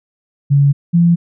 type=tone pair in turn; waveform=sine; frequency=141.2 / 170.89 Hz; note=C#3 / F3; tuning=+32 / -37 cents; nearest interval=minor third; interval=331 cents; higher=second; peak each=-7 dBFS; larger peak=neither; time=0.5-0.73 / 0.93-1.16 s; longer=neither; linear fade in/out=20 ms; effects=none